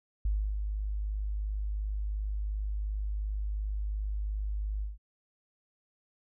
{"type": "tone with ADSR envelope", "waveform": "sine", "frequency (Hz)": 51.4, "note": "G#1", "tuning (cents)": -17, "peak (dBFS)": -25, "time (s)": [0.25, 4.98], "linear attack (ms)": 4, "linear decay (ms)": 290, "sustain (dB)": -5, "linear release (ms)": 160, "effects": []}